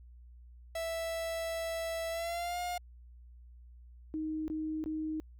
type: tone with pitch glide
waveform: 45% pulse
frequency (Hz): 659.3 to 710.7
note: E5 to F5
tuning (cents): 0 to +30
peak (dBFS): -34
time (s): 0.75-2.78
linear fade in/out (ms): 5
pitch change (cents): +130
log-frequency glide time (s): 2.1-2.59
type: tone bursts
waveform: sine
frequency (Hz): 312.2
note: D#4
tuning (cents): +6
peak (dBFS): -33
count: 3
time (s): 4.14-5.2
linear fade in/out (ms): 0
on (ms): 340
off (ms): 20
effects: added 60 Hz sine -51 dBFS peak until 5.39 s